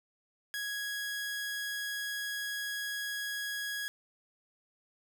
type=tone; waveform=sawtooth; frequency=1661.2 Hz; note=G#6; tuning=in tune; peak=-31 dBFS; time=0.54-3.88 s; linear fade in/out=0 ms; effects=none